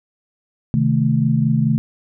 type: chord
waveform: sine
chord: A diminished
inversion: first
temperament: equal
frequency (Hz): 130.81 / 155.56 / 220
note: C3 / Eb3 / A3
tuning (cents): 0 / 0 / 0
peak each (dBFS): -18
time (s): 0.74-1.78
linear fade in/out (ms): 0
effects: none